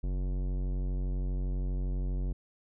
sine tone with tanh clipping, 46.25 Hz, F#1, in tune, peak -31 dBFS, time 0.03-2.33 s, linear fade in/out 10 ms, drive 17 dB, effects none

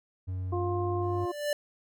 triangle tone with pitch glide, 92.5 to 97.55 Hz, F#2 to G2, 0 to -8 cents, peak -29 dBFS, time 0.27-1.26 s, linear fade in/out 20 ms, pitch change +92 cents, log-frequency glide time 0.5-0.75 s
harmonic tone, 353.2 Hz, F4, 20 cents sharp, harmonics 1 / 2 / 3, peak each -30 / -36 / -37 dBFS, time 0.52-1.32 s, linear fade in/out 10 ms
square tone with exponential growth, 588 Hz, D5, 2 cents sharp, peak -25 dBFS, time 1.02-1.53 s, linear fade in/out 2 ms, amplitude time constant 110 ms
effects none

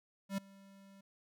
square tone with ADSR envelope, 196 Hz, G3, in tune, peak -33 dBFS, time 0.29-1.01 s, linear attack 88 ms, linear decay 7 ms, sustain -24 dB, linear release 6 ms, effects none

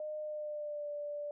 sine tone with pitch glide, 610 to 586.2 Hz, D#5 to D5, -34 to -3 cents, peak -37 dBFS, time 0-1.31 s, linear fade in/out 2 ms, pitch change -69 cents, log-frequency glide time 0.19-0.89 s, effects none

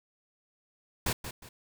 pink noise with echo, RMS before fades -29 dBFS, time 1.06-1.13 s, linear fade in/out 5 ms, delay 180 ms, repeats 2, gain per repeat -10 dB, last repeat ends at 1.49 s, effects none

